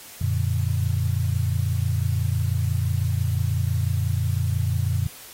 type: chord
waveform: sine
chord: Gb augmented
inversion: none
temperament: equal with one note detuned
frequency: 90.6 / 116.54 / 146.83 Hz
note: Gb2 / Bb2 / D3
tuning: -36 / 0 / 0 cents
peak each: -23 / -24 / -28 dBFS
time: 0.21-5.07 s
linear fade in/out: 5 ms
effects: white hiss -43 dBFS RMS until 5.33 s + AAC 48 kbps